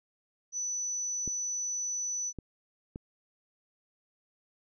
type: tone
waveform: sine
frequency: 5970 Hz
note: F#8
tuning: 15 cents sharp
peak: -31 dBFS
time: 0.52-2.33 s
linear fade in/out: 50 ms
type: clicks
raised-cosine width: 3 ms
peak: -26 dBFS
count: 3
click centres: 1.277 / 2.387 / 2.959 s
effects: none